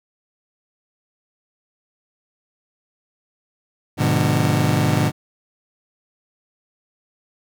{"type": "chord", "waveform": "30% pulse", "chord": "G# diminished seventh", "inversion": "none", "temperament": "just", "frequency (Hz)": [103.83, 124.59, 149.51, 179.41], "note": ["G#2", "B2", "D3", "F3"], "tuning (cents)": [0, 16, 31, 47], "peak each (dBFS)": [-19, -19, -17, -23], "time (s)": [3.97, 5.12], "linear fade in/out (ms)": 50, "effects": []}